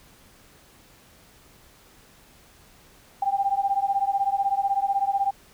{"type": "beating tone pair", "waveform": "sine", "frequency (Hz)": [784, 800], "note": ["G5", "G5"], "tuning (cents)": [0, 35], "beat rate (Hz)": 16, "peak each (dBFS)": [-24, -24], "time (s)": [3.22, 5.31], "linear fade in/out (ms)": 5, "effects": ["pink hiss -54 dBFS RMS until 5.53 s"]}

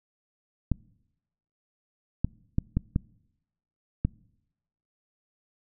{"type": "clicks", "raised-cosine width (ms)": 5, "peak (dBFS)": -11, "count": 6, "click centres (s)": [0.717, 2.246, 2.584, 2.77, 2.961, 4.05], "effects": ["noise-tail reverb RT60 0.9 s tail -25 dB re dry"]}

